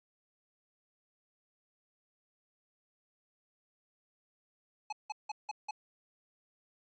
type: tone bursts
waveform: square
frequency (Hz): 850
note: G#5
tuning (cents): +40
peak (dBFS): -36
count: 5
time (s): 4.9-5.71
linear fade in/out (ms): 5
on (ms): 26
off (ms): 170
effects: resampled to 16000 Hz